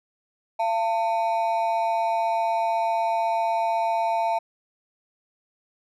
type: ring-modulated tone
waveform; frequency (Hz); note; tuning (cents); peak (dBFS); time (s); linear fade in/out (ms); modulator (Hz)
triangle; 789; G5; +11; -16; 0.59-4.39; 10; 107
effects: none